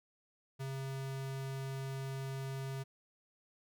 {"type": "tone", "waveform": "square", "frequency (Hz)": 134.7, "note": "C#3", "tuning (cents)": -49, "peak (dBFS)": -39, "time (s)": [0.59, 2.84], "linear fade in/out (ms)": 20, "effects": []}